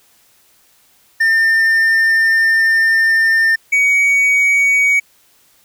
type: tone pair in turn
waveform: triangle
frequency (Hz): 1803 / 2251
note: A6 / C#7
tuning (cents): +42 / +26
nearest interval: major third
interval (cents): 384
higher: second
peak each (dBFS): -8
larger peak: neither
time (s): 1.2-3.56 / 3.72-5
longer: first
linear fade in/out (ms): 10
effects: white hiss -53 dBFS RMS until 5.64 s